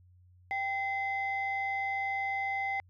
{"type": "tone pair together", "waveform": "sine", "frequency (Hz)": [784, 2054], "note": ["G5", "C7"], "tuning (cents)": [0, -33], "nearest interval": "octave + perfect fourth", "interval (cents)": 1667, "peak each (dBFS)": [-32, -32], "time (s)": [0.51, 2.8], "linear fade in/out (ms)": 0, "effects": ["tanh soft clip ceiling -24 dBFS", "added 90 Hz sine -57 dBFS peak until 2.89 s"]}